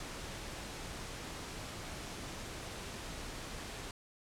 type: noise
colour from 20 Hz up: pink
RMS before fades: -44 dBFS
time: 0-3.91 s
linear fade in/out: 2 ms
effects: low-pass 9000 Hz 12 dB/octave